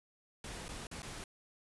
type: noise with dropouts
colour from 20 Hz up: pink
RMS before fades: -45 dBFS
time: 0.44-1.24 s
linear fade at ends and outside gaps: 2 ms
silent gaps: 0.683-0.689 / 0.87-0.913 / 1.021-1.029 s
effects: resampled to 24000 Hz